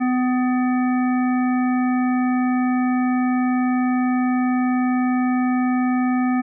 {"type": "harmonic tone with a mistuned harmonic", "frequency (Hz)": 252.2, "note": "B3", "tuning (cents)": 36, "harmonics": [1, 3, 5, 7, 9], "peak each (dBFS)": [-17, -27, -31, -34, -36], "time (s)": [0, 6.42], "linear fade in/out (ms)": 20, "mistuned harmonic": 5, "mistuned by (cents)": -20, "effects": []}